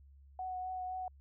sine tone with vibrato, 740 Hz, F#5, in tune, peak -37 dBFS, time 0.39-1.08 s, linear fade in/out 2 ms, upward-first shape triangle, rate 3.9 Hz, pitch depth 17 cents each way, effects added 69 Hz sine -56 dBFS peak until 1.2 s

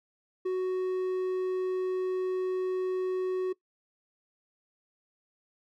triangle tone, 370.8 Hz, F#4, 4 cents sharp, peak -25 dBFS, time 0.45-3.53 s, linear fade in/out 10 ms, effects noise-tail reverb RT60 0.1 s tail -20 dB re dry

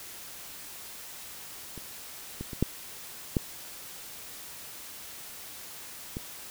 clicks, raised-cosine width 3 ms, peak -29 / -22 / -25 / -10 / -11 / -21 dBFS, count 6, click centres 1.777 / 2.41 / 2.532 / 2.626 / 3.368 / 6.169 s, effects white hiss -44 dBFS RMS until 6.5 s

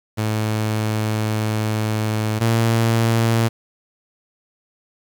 sawtooth tone pair in turn, 108.5 / 114.23 Hz, A2 / A#2, -24 / -35 cents, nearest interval minor second, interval 89 cents, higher second, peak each -15 / -11 dBFS, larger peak second, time 0.17-2.4 / 2.4-3.49 s, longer first, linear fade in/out 20 ms, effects 7-bit

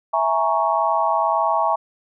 sine chord, A# half-diminished seventh, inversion second, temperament equal, 659.3 / 830.6 / 932.3 / 1108.7 Hz, E5 / G#5 / A#5 / C#6, 0 / 0 / 0 / 0 cents, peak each -22 dBFS, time 0.13-1.76 s, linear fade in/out 10 ms, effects none

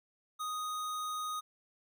square tone, 1244.5 Hz, D#6, in tune, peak -36 dBFS, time 0.39-1.41 s, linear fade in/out 20 ms, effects none

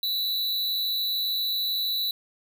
square tone with amplitude modulation, 3951 Hz, B7, in tune, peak -23 dBFS, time 0.03-2.11 s, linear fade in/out 2 ms, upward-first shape sine, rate 253 Hz, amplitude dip 50%, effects none

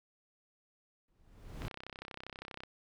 brown noise with exponential growth, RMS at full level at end -36 dBFS, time 1.08-1.68 s, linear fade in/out 1 ms, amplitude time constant 130 ms
click train, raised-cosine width 0.3 ms, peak -28 dBFS, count 34, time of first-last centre 1.62-2.635 s, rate 32.5 Hz
effects none

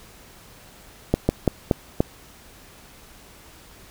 slowing click train, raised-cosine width 2 ms, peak -3 dBFS, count 5, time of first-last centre 1.14-2.005 s, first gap 150 ms, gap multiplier 1.25, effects pink hiss -48 dBFS RMS until 3.9 s

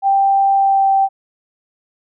sine tone with pitch glide, 786 to 779.7 Hz, G5 to G5, +4 to -10 cents, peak -10 dBFS, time 0.02-1.09 s, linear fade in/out 50 ms, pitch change -14 cents, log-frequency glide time 0.55-0.91 s, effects none

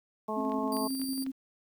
harmonic tone, 216 Hz, A3, 32 cents flat, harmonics 1 / 2 / 3 / 4 / 5, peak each -37 / -37 / -37 / -37 / -37 dBFS, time 0.28-0.88 s, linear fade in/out 10 ms
sine tone with tremolo, 266.1 Hz, C4, 29 cents sharp, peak -30 dBFS, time 0.36-1.32 s, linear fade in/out 20 ms, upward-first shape square, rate 11 Hz, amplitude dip 35%
click train, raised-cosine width 0.3 ms, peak -31 dBFS, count 4, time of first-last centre 0.52-1.264 s, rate 4.03 Hz
15% pulse tone, 4699 Hz, D8, in tune, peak -31 dBFS, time 0.72-1.24 s, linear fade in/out 2 ms
effects 10-bit

